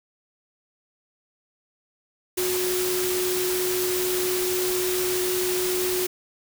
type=tone in noise; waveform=sine; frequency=365.4 Hz; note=F#4; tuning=22 cents flat; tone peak=-24 dBFS; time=2.37-6.07 s; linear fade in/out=10 ms; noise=white; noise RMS=-28 dBFS; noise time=2.37-6.07 s; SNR=+1 dB; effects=none